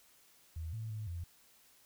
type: tone with pitch steps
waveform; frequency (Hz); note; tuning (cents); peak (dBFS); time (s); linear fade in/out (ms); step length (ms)
sine; 80.9 / 111.3 / 107.9 / 85.9; E2 / A2 / A2 / F2; -32 / +20 / -33 / -28; -38; 0.56-1.24; 5; 170
effects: white hiss -65 dBFS RMS until 1.85 s